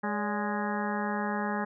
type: harmonic tone with a mistuned harmonic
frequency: 207.7 Hz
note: G#3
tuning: in tune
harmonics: 1 / 2 / 3 / 4 / 5 / 6 / 7 / 8 / 9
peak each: -32 / -38 / -39 / -35 / -39 / -40 / -43 / -38 / -43 dBFS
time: 0.03-1.65 s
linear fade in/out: 10 ms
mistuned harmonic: 3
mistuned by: -120 cents
effects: none